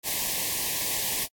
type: band-stop noise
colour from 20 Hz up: white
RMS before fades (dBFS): -28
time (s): 0.03-1.28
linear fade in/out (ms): 50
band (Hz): 1100 to 1700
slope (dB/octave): 96
effects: AAC 64 kbps